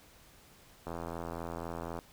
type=click train; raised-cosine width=1 ms; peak=-25 dBFS; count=95; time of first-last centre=0.87-1.989 s; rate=84 Hz; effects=pink hiss -59 dBFS RMS until 2.12 s